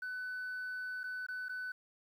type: tone with dropouts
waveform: sine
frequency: 1500 Hz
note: F#6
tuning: 23 cents sharp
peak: -36 dBFS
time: 0.02-1.72 s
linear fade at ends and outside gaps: 5 ms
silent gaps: 1.034-1.039 / 1.266-1.285 / 1.485-1.493 s
effects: tanh soft clip ceiling -36 dBFS + 11-bit

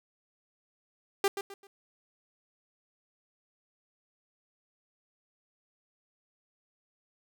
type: tone with echo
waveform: sawtooth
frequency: 396.6 Hz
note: G4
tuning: 20 cents sharp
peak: -19 dBFS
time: 1.24-1.28 s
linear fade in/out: 2 ms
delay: 130 ms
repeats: 3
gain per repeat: -10 dB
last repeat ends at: 1.67 s
effects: none

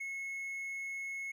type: tone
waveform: triangle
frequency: 2182 Hz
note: C#7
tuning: 28 cents flat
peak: -36 dBFS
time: 0-1.32 s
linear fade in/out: 10 ms
effects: none

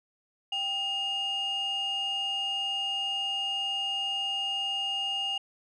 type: tone pair together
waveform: sine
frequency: 784 / 2839 Hz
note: G5 / F7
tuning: 0 / +28 cents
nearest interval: octave + minor seventh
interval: 2228 cents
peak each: -35 / -27 dBFS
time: 0.52-5.38 s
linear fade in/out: 5 ms
effects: tanh soft clip ceiling -25 dBFS

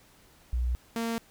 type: tone pair in turn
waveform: sine / sawtooth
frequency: 61 / 229.6 Hz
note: B1 / A#3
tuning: -21 / -26 cents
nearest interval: octave + major seventh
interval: 2295 cents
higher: second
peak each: -25 dBFS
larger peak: neither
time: 0.53-0.75 / 0.96-1.18 s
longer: neither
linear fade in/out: 0 ms
effects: pink hiss -59 dBFS RMS until 1.3 s

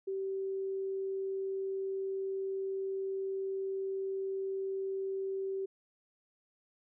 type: tone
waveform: sine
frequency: 386.4 Hz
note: G4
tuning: 25 cents flat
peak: -33 dBFS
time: 0.07-5.66 s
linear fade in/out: 10 ms
effects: none

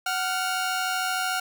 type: tone pair together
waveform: sawtooth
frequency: 745.1 / 1396.9 Hz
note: F#5 / F6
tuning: +12 / 0 cents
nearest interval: major seventh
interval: 1088 cents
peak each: -24 dBFS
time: 0.06-1.4 s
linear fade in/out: 5 ms
effects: none

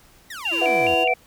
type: exponential sweep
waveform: sawtooth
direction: down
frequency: 1975.5 to 71.9 Hz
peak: -29 dBFS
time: 0.3-0.95 s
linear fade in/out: 5 ms
type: tone with vibrato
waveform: sine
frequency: 2548 Hz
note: D#7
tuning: 41 cents sharp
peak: -21 dBFS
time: 0.45-1.14 s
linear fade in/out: 5 ms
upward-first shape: square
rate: 2.4 Hz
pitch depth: 150 cents each way
type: tone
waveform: square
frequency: 336 Hz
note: E4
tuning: 33 cents sharp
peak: -28 dBFS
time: 0.51-1.05 s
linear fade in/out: 20 ms
type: chord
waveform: sine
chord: B suspended fourth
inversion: none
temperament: just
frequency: 493.9 / 658.5 / 740.8 Hz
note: B4 / E5 / F#5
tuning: 0 / -2 / +2 cents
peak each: -23 / -25 / -21 dBFS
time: 0.61-1.14 s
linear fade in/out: 10 ms
effects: pink hiss -53 dBFS RMS until 1.26 s

